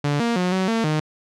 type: tone with pitch steps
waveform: sawtooth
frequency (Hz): 145 / 234.3 / 180.7 / 188 / 226.7 / 153.9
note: D3 / A#3 / F#3 / F#3 / A#3 / D#3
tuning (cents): -22 / +9 / -41 / +28 / -48 / -19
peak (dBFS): -15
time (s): 0.04-1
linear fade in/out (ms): 5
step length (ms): 160
effects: low-pass 6000 Hz 12 dB/octave